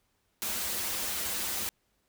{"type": "noise with comb filter", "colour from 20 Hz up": "white", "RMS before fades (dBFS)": -33, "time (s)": [0.42, 1.69], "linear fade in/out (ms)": 0, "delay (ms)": 7, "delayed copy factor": -0.8, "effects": ["pink hiss -74 dBFS RMS until 2.08 s"]}